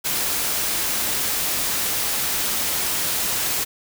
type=noise; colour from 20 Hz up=white; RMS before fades=-23 dBFS; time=0.04-3.65 s; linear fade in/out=20 ms; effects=none